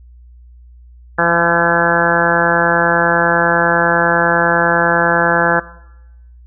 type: harmonic tone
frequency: 170 Hz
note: F3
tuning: 46 cents flat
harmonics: 1 / 2 / 3 / 4 / 5 / 6 / 7 / 8 / 9 / 10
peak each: -22 / -23 / -19 / -21 / -20 / -22 / -23 / -19 / -18 / -17 dBFS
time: 1.18-5.6 s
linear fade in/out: 10 ms
effects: noise-tail reverb RT60 0.9 s tail -19 dB re dry + added 60 Hz sine -38 dBFS peak until 6.46 s